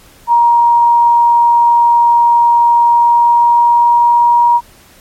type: tone with pitch glide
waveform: sine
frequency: 944 to 951.1 Hz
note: A#5 to A#5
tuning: +22 to +35 cents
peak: -5 dBFS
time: 0.27-4.61 s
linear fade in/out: 50 ms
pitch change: +13 cents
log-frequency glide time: 2.8-4.41 s
effects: pink hiss -43 dBFS RMS until 5 s + MP3 64 kbps